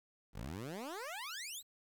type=exponential sweep; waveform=15% pulse; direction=up; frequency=42.78 to 4186 Hz; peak=-36 dBFS; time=0.33-1.63 s; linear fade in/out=50 ms; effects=11-bit